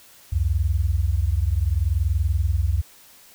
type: tone pair together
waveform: sine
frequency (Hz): 67 / 87.62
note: C2 / F2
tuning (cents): +42 / +6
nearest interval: perfect fourth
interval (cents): 464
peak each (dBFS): -21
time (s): 0.32-2.82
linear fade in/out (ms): 10
effects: white hiss -50 dBFS RMS until 3.34 s